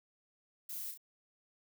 violet noise with echo, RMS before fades -43 dBFS, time 0.69-0.91 s, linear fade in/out 5 ms, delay 33 ms, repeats 2, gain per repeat -5 dB, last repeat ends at 0.976 s, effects none

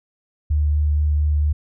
sine tone with vibrato, 74.6 Hz, D2, 28 cents sharp, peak -15 dBFS, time 0.5-1.53 s, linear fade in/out 10 ms, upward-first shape sine, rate 4.2 Hz, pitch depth 9 cents each way, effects none

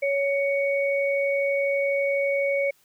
sine tone pair together, 558.5 / 2234 Hz, C#5 / C#7, +13 / +13 cents, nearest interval 2 octaves, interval 2400 cents, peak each -22 / -27 dBFS, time 0.02-2.71 s, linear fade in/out 10 ms, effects white hiss -62 dBFS RMS until 2.84 s

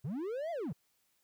triangle linear two-way sweep, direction up then down, 112.8 to 698.5 to 112.8 Hz, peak -33 dBFS, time 0.04-0.73 s, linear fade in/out 10 ms, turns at 0.51 s, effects white hiss -75 dBFS RMS until 1.23 s

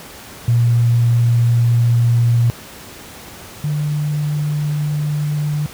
sine tone pair in turn, 118.4 / 148.8 Hz, A#2 / D3, +27 / +23 cents, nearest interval major third, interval 396 cents, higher second, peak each -10 / -16 dBFS, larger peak first, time 0.48-2.5 / 3.64-5.66 s, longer neither, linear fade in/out 0 ms, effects pink hiss -36 dBFS RMS until 5.73 s + high-pass 60 Hz 12 dB/octave

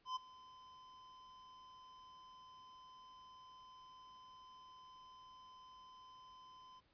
square tone with ADSR envelope, 1024 Hz, C6, 38 cents flat, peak -38 dBFS, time 0.05-6.81 s, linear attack 110 ms, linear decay 14 ms, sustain -20 dB, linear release 29 ms, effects pink hiss -75 dBFS RMS until 6.93 s + resampled to 11025 Hz

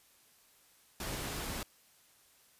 pink noise, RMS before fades -39 dBFS, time 1-1.63 s, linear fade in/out 2 ms, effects white hiss -65 dBFS RMS until 2.59 s + resampled to 32000 Hz

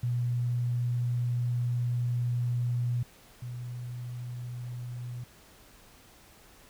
sine tone pair in turn, 121.4 / 122.32 Hz, B2 / B2, -29 / -16 cents, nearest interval unison, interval 13 cents, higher second, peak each -26 / -35 dBFS, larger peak first, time 0.03-3.03 / 3.42-5.24 s, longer first, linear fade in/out 5 ms, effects pink hiss -56 dBFS RMS until 6.69 s

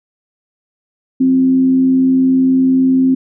sine tone with frequency modulation, 261.6 Hz, C4, in tune, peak -8 dBFS, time 1.2-3.15 s, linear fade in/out 10 ms, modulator 80 Hz, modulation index 0.25, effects none

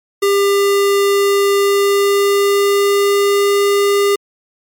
square tone with pitch glide, 399.9 to 403.1 Hz, G4 to G4, +35 to +48 cents, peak -11 dBFS, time 0.22-4.16 s, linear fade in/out 10 ms, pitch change +13 cents, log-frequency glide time 1.49-3.58 s, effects MP3 96 kbps

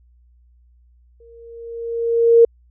sine tone with exponential growth, 464.2 Hz, A#4, 7 cents flat, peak -5 dBFS, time 1.2-2.45 s, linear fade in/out 5 ms, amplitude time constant 270 ms, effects added 60 Hz sine -50 dBFS peak until 2.7 s

